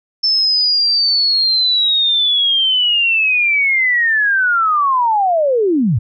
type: linear sweep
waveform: sine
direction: down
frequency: 5310 to 92.5 Hz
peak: -11 dBFS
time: 0.23-5.99 s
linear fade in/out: 10 ms
effects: none